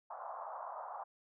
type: band-pass noise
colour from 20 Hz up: pink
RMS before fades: -45 dBFS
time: 0.1-1.04 s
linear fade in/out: 10 ms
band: 640 to 1200 Hz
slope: 48 dB/octave
effects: none